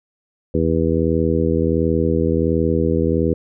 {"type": "harmonic tone", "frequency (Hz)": 81.4, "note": "E2", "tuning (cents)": -21, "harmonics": [1, 2, 3, 4, 5, 6], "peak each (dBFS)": [-22, -22, -22, -22, -22, -22], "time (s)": [0.54, 3.34], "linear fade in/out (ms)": 5, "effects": []}